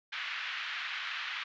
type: band-pass noise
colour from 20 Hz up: pink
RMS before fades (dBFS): -38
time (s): 0.12-1.44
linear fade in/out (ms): 10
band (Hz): 1400 to 3400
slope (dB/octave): 24
effects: resampled to 16000 Hz